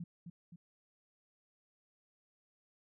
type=tone with echo; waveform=sine; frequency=171.5 Hz; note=F3; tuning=31 cents flat; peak=-40 dBFS; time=0-0.04 s; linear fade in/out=5 ms; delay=260 ms; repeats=2; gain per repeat=-5 dB; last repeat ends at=0.56 s; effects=none